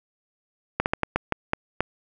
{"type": "slowing click train", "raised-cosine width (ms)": 0.5, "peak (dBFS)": -6, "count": 8, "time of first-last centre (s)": [0.8, 1.806], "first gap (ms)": 59, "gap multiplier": 1.29, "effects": []}